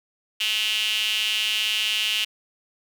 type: tone with high-pass filter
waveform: sawtooth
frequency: 215.4 Hz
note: A3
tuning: 37 cents flat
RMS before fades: -24 dBFS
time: 0.4-2.25 s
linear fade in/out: 10 ms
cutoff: 2900 Hz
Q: 6.9
effects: none